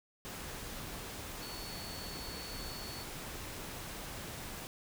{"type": "tone in noise", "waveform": "sine", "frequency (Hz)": 4435, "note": "C#8", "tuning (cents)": 0, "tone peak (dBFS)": -47, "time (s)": [1.42, 3.03], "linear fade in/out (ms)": 0, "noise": "pink", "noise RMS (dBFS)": -44, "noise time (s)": [0.25, 4.67], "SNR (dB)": -6, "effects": []}